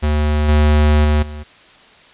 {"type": "tone with level steps", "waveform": "square", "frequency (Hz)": 75, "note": "D2", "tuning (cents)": 37, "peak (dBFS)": [-14, -10, -12, -28], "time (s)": [0.02, 1.44], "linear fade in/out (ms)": 20, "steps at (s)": [0.48, 1.04, 1.22], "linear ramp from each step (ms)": 10, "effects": ["white hiss -45 dBFS RMS until 2.13 s", "resampled to 8000 Hz"]}